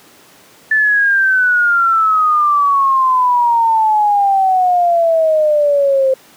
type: exponential sweep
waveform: sine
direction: down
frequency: 1760 to 523.3 Hz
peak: -9 dBFS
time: 0.71-6.14 s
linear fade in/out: 5 ms
effects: pink hiss -44 dBFS RMS until 6.36 s + high-pass 200 Hz 12 dB/octave